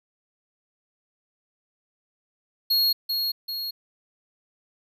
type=tone with echo; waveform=square; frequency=4300 Hz; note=C8; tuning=47 cents sharp; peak=-19 dBFS; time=2.7-2.93 s; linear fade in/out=10 ms; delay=390 ms; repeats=2; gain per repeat=-5 dB; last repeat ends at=3.71 s; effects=none